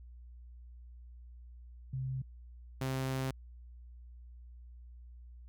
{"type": "tone pair in turn", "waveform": ["sine", "sawtooth"], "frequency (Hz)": [131.1, 132.01], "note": ["C3", "C3"], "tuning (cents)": [4, 16], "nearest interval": "unison", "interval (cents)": 12, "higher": "second", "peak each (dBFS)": [-34, -29], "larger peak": "second", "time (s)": [[1.93, 2.22], [2.81, 3.31]], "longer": "second", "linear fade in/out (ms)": 5, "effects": ["added 60 Hz sine -49 dBFS peak until 5.48 s"]}